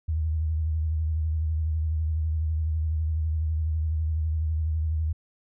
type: tone with vibrato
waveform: sine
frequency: 78.8 Hz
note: D#2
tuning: 23 cents sharp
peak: -23 dBFS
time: 0.08-5.13 s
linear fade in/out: 10 ms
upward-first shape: triangle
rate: 12 Hz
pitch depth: 66 cents each way
effects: none